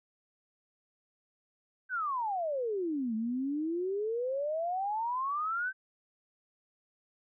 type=exponential two-way sweep; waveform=sine; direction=down then up; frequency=1567 to 215.7 to 1567 Hz; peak=-30 dBFS; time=1.89-5.73 s; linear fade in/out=50 ms; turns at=3.15 s; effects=none